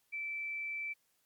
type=tone; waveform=sine; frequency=2325 Hz; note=D7; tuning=18 cents flat; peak=-36 dBFS; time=0.12-0.94 s; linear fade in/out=20 ms; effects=white hiss -75 dBFS RMS until 1.25 s + MP3 96 kbps